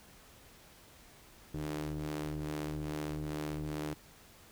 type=ring-modulated tone; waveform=sawtooth; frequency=75.6 Hz; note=D#2; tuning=49 cents flat; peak=-29 dBFS; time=1.54-3.94 s; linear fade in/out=5 ms; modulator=228 Hz; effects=pink hiss -58 dBFS RMS until 4.51 s